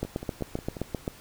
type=two click trains; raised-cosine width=2 ms; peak=-15 / -23 dBFS; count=9 / 5; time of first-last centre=0.03-1.078 / 0.05-0.768 s; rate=7.63 / 5.57 Hz; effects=pink hiss -50 dBFS RMS until 1.2 s